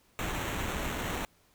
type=noise with sample-and-hold; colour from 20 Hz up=pink; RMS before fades=-34 dBFS; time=0.19-1.25 s; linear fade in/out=0 ms; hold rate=4900 Hz; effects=pink hiss -66 dBFS RMS until 1.54 s

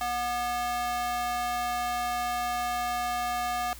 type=tone with high-pass filter; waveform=square; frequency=242.4 Hz; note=B3; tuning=32 cents flat; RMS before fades=-30 dBFS; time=0.01-3.73 s; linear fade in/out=0 ms; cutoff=860 Hz; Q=3.6; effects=added 60 Hz sine -45 dBFS peak until 3.79 s + white hiss -48 dBFS RMS until 3.79 s

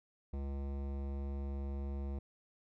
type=tone with hard clipping; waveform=sine; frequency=69.3 Hz; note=C#2; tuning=in tune; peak=-39 dBFS; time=0.33-2.19 s; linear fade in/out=5 ms; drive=17 dB; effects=none

